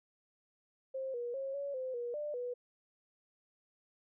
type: tone with pitch steps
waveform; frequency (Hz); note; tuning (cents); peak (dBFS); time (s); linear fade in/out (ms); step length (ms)
sine; 530 / 480.1 / 541 / 563 / 516 / 479.6 / 594 / 490.8; C5 / B4 / C#5 / C#5 / C5 / A#4 / D5 / B4; +22 / -49 / -42 / +27 / -24 / +49 / +20 / -11; -36; 0.94-2.54; 10; 200
effects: none